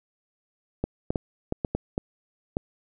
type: clicks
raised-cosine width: 2 ms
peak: -12 dBFS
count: 8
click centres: 0.84 / 1.105 / 1.158 / 1.524 / 1.648 / 1.75 / 1.979 / 2.569 s
effects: none